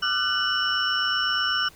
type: tone cluster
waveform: sine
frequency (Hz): 1197 / 1372 / 1500 / 2964 / 5420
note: D6 / F6 / F#6 / F#7 / E8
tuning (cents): +33 / -31 / +23 / +2 / +47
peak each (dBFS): -31 / -30 / -26 / -26 / -30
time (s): 0.02-1.69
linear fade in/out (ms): 10
effects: pink hiss -51 dBFS RMS until 1.75 s